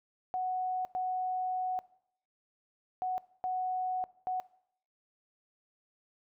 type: tone bursts at uneven times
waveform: sine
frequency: 740 Hz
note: F#5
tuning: in tune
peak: -30 dBFS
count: 5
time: 0.34-0.85 / 0.95-1.79 / 3.02-3.18 / 3.44-4.04 / 4.27-4.4 s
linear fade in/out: 0 ms
effects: noise-tail reverb RT60 0.7 s tail -20 dB re dry